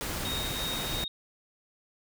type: noise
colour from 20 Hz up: pink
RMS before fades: -34 dBFS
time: 0.01-1.04 s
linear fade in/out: 0 ms
type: tone with tremolo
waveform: sine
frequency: 3729 Hz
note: A#7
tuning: in tune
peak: -32 dBFS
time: 0.25-1.08 s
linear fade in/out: 2 ms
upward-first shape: triangle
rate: 2.9 Hz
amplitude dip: 45%
effects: none